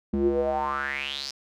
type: tone with band-pass filter sweep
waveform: square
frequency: 69.3 Hz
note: C#2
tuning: in tune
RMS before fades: -27 dBFS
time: 0.13-1.31 s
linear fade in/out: 5 ms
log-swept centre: 250 to 5300 Hz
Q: 7
effects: none